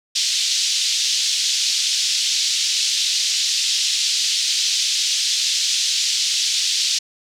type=band-pass noise; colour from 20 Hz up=pink; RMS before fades=-20 dBFS; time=0.15-6.99 s; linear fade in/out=10 ms; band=3400 to 6500 Hz; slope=24 dB/octave; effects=none